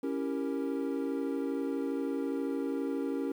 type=chord; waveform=triangle; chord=C# diminished seventh; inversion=none; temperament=equal; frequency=277.2 / 329.6 / 392 / 466.2 Hz; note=C#4 / E4 / G4 / Bb4; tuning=0 / 0 / 0 / 0 cents; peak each=-31 / -37 / -36 / -36 dBFS; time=0.03-3.32 s; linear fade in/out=5 ms; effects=10-bit